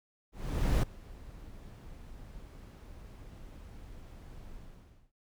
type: noise with ADSR envelope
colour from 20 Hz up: brown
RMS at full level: -25 dBFS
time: 0.32-5.12 s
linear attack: 510 ms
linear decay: 6 ms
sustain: -23 dB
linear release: 580 ms
effects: none